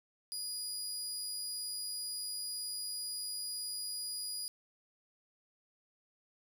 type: tone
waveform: 25% pulse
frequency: 4899 Hz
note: D#8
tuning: 28 cents flat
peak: -33 dBFS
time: 0.32-4.48 s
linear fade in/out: 0 ms
effects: none